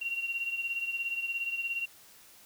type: beating tone pair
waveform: sine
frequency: 2750 / 2767 Hz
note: F7 / F7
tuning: -27 / -17 cents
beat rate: 17 Hz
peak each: -32 / -38 dBFS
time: 0.01-1.86 s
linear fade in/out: 10 ms
effects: white hiss -56 dBFS RMS until 2.45 s